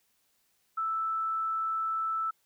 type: tone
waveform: sine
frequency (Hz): 1318.5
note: E6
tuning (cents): 0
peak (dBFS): -28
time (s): 0.77-2.31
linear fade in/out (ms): 10
effects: white hiss -72 dBFS RMS until 2.45 s